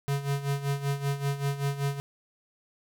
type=tone with tremolo; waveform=square; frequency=140.4 Hz; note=C#3; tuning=22 cents sharp; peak=-25 dBFS; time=0.08-2 s; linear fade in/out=0 ms; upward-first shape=sine; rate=5.2 Hz; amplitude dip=75%; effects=none